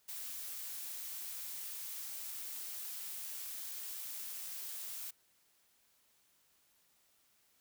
blue noise, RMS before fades -44 dBFS, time 0.08-5.11 s, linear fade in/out 10 ms, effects white hiss -72 dBFS RMS until 7.6 s

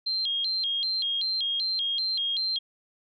sine tone with vibrato, 3671 Hz, A#7, 27 cents flat, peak -25 dBFS, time 0.06-2.59 s, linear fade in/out 10 ms, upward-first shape square, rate 2.6 Hz, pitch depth 210 cents each way, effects none

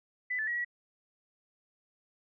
sine tone with pitch steps, 1996 / 1746 / 1911 / 1928 Hz, B6 / A6 / A#6 / B6, +18 / -14 / +43 / -42 cents, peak -30 dBFS, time 0.3-0.648 s, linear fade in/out 10 ms, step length 87 ms, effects none

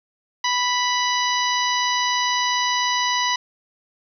harmonic tone, 987 Hz, B5, 1 cent flat, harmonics 1 / 2 / 3 / 4 / 5 / 6, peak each -22 / -25 / -27 / -28 / -29 / -30 dBFS, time 0.44-3.36 s, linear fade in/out 5 ms, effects 9-bit

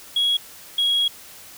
sine tone pair in turn, 3322 / 3309 Hz, G#7 / G#7, 0 / -7 cents, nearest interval unison, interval 7 cents, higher first, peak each -15 dBFS, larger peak neither, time 0.16-0.37 / 0.78-1.08 s, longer second, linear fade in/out 5 ms, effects tanh soft clip ceiling -15 dBFS + white hiss -43 dBFS RMS until 1.57 s

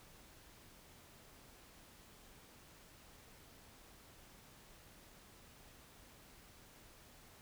silence, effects pink hiss -61 dBFS RMS until 7.41 s

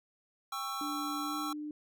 square chord, C# diminished, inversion second, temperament just, 798.3 / 1108.7 / 1330.5 Hz, G5 / C#6 / E6, +31 / 0 / +16 cents, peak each -44 / -41 / -39 dBFS, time 0.52-1.53 s, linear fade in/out 5 ms
sine tone with pitch glide, 294.5 to 299.6 Hz, D4 to D4, +5 to +35 cents, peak -37 dBFS, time 0.81-1.71 s, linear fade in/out 2 ms, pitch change +30 cents, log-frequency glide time 1.22-1.34 s
effects none

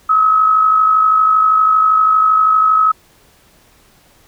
sine tone with amplitude modulation, 1282 Hz, E6, 49 cents flat, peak -6 dBFS, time 0.09-2.92 s, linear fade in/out 10 ms, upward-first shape sine, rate 52.6 Hz, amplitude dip 45%, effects pink hiss -50 dBFS RMS until 4.27 s

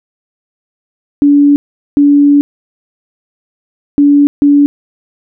sine tone bursts at uneven times, 287.1 Hz, D4, 39 cents flat, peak -3 dBFS, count 4, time 1.22-1.56 / 1.97-2.41 / 3.98-4.27 / 4.42-4.66 s, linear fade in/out 0 ms, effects none

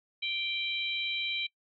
harmonic tone, 784 Hz, G5, in tune, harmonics 3 / 4 / 5, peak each -34 / -35 / -36 dBFS, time 0.22-1.47 s, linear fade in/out 10 ms, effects noise-tail reverb RT60 0.1 s tail -23 dB re dry

